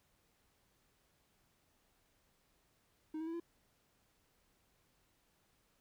triangle tone with pitch steps, 312.2 / 321 / 330 / 339.3 Hz, D#4 / E4 / E4 / F4, +6 / -46 / +2 / -50 cents, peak -37 dBFS, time 3.14-3.4 s, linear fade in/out 5 ms, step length 65 ms, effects pink hiss -75 dBFS RMS until 5.8 s

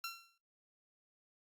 15% pulse tone with exponential decay, 1362 Hz, F6, 44 cents flat, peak -31 dBFS, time 0.04-0.38 s, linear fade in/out 2 ms, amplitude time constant 72 ms, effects noise-tail reverb RT60 0.3 s tail -20 dB re dry + Opus 32 kbps

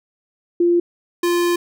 sine / square tone pair in turn, 346.5 / 347.9 Hz, F4 / F4, -14 / -7 cents, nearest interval unison, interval 7 cents, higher second, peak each -12 / -16 dBFS, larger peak first, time 0.6-0.8 / 1.23-1.56 s, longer second, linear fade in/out 5 ms, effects none

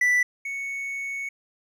triangle tone pair in turn, 1975.5 / 2217 Hz, B6 / C#7, 0 / 0 cents, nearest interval major second, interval 200 cents, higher second, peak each -16 / -27 dBFS, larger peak first, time 0.01-0.23 / 0.45-1.29 s, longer second, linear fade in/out 5 ms, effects none

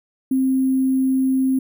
sine tone with sample-and-hold, 263.3 Hz, C4, 11 cents sharp, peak -15 dBFS, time 0.31-1.59 s, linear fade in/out 5 ms, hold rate 11025 Hz, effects none

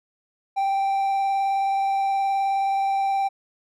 triangle tone with vibrato, 784 Hz, G5, in tune, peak -18 dBFS, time 0.56-3.29 s, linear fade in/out 20 ms, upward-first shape square, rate 19 Hz, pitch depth 9 cents each way, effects none

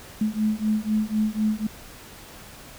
sine beating tone pair, 213 / 217 Hz, G#3 / A3, +44 / -24 cents, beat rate 4 Hz, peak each -24 dBFS, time 0.21-1.67 s, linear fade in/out 5 ms, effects pink hiss -44 dBFS RMS until 2.78 s

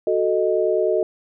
sine chord, D# diminished, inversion first, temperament equal, 370 / 440 / 622.3 Hz, F#4 / A4 / D#5, 0 / 0 / 0 cents, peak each -21 dBFS, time 0.07-1.03 s, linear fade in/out 2 ms, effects none

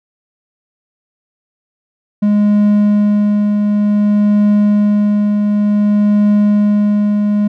triangle tone with tremolo, 207.3 Hz, G#3, 3 cents flat, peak -5 dBFS, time 2.22-7.48 s, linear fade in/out 10 ms, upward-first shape triangle, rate 0.55 Hz, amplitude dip 35%, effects none

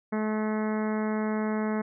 harmonic tone, 215.4 Hz, A3, 37 cents flat, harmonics 1 / 2 / 3 / 4 / 5 / 6 / 7 / 8 / 9 / 10, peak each -27 / -33 / -37 / -39 / -41 / -43 / -44 / -45 / -46 / -47 dBFS, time 0.12-1.82 s, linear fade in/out 10 ms, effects none

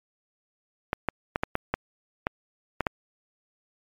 clicks, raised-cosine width 0.5 ms, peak -9 dBFS, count 9, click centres 0.931 / 1.087 / 1.359 / 1.435 / 1.554 / 1.74 / 2.269 / 2.807 / 2.868 s, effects MP3 96 kbps

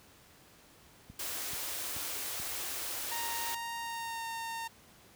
click train, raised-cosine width 5 ms, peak -35 dBFS, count 4, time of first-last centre 1.1-2.399 s, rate 2.31 Hz
white band-stop noise, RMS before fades -38 dBFS, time 1.19-3.55 s, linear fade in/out 5 ms, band 100 to 260 Hz, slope 96 dB/octave
sawtooth tone with pitch glide, 930 to 915.1 Hz, A#5 to A#5, -4 to -32 cents, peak -33 dBFS, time 3.11-4.68 s, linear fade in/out 10 ms, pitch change -28 cents, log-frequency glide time 3.79-4.26 s
effects pink hiss -59 dBFS RMS until 5.15 s + high-pass 60 Hz 12 dB/octave

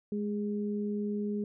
sine tone pair together, 208.3 / 411.5 Hz, G#3 / G#4, +5 / -16 cents, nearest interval octave, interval 1179 cents, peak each -31 / -36 dBFS, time 0.12-1.44 s, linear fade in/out 2 ms, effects none

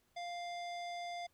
square tone with low-pass filter, 698.5 Hz, F5, in tune, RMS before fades -43 dBFS, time 0.16-1.27 s, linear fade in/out 10 ms, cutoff 4900 Hz, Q 1.2, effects pink hiss -75 dBFS RMS until 1.33 s

